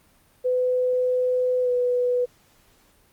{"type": "tone with pitch glide", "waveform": "sine", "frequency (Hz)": [503, 493.5], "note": ["B4", "B4"], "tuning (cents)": [32, -1], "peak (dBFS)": -19, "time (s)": [0.44, 2.26], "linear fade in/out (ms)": 20, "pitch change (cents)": -33, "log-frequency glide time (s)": [1.62, 1.7], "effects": ["pink hiss -59 dBFS RMS until 3.12 s", "Opus 32 kbps"]}